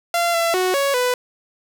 sawtooth tone with pitch steps, 687 / 673 / 368.8 / 557 / 497.2 Hz, F5 / E5 / F#4 / C#5 / B4, -29 / +36 / -6 / +8 / +12 cents, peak -13 dBFS, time 0.14-1.14 s, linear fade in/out 2 ms, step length 200 ms, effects none

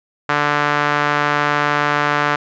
sawtooth tone with band-pass filter, 146.83 Hz, D3, in tune, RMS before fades -17 dBFS, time 0.29-2.36 s, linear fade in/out 5 ms, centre 1400 Hz, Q 1.6, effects resampled to 16000 Hz

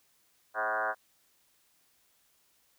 sine tone with frequency modulation, 1098 Hz, C#6, 17 cents flat, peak -28 dBFS, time 0.54-0.95 s, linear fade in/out 50 ms, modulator 113 Hz, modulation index 4.7, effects white hiss -69 dBFS RMS until 2.78 s

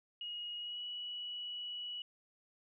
sine tone with pitch glide, 2886 to 2936 Hz, F#7 to F#7, -44 to -14 cents, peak -40 dBFS, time 0.21-2.02 s, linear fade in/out 2 ms, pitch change +30 cents, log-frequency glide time 0.58-0.84 s, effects none

